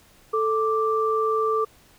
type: tone pair together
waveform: sine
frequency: 440 / 1174.7 Hz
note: A4 / D6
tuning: 0 / 0 cents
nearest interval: octave + perfect fourth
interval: 1700 cents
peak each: -22 / -23 dBFS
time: 0.33-1.65 s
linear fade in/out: 10 ms
effects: pink hiss -55 dBFS RMS until 1.98 s